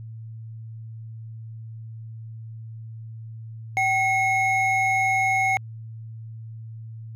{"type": "tone pair together", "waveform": "triangle", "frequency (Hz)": [768.3, 2173], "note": ["G5", "C#7"], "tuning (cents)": [-35, -35], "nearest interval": "octave + tritone", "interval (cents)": 1800, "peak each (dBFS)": -20, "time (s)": [3.77, 5.57], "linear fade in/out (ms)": 0, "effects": ["added 112 Hz sine -35 dBFS peak until 7.15 s"]}